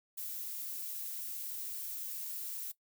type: noise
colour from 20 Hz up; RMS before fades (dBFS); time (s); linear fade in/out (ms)
violet; -41; 0.17-2.72; 10
effects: noise-tail reverb RT60 0.1 s tail -18 dB re dry